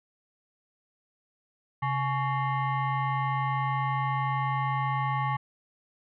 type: tone with frequency modulation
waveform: sine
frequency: 134.2 Hz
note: C3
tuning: 44 cents sharp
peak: -25 dBFS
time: 1.82-5.37 s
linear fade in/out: 10 ms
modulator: 981 Hz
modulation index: 1.3
effects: none